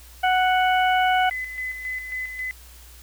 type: harmonic tone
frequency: 740 Hz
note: F#5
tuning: in tune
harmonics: 1 / 2 / 3 / 4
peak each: -18 / -24 / -28 / -30 dBFS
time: 0.23-1.3 s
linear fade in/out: 10 ms
type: tone with tremolo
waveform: sine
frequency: 2019 Hz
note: B6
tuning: 38 cents sharp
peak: -26 dBFS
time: 1.31-2.51 s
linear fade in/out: 0 ms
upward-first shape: square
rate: 3.7 Hz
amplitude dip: 50%
effects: added 60 Hz sine -45 dBFS peak until 3.02 s + white hiss -49 dBFS RMS until 3.02 s